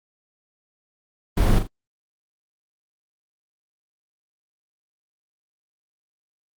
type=noise with echo; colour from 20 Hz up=brown; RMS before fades=-17 dBFS; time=1.37-1.59 s; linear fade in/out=5 ms; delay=41 ms; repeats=2; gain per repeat=-8 dB; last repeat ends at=1.672 s; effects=Opus 24 kbps